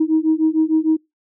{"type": "beating tone pair", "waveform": "sine", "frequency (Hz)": [313.1, 319.7], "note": ["D#4", "D#4"], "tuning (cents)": [11, 47], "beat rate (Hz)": 6.6, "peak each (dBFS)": -16, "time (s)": [0, 0.97], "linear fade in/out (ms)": 10, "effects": ["noise-tail reverb RT60 0.2 s tail -25 dB re dry", "tanh soft clip ceiling -7 dBFS"]}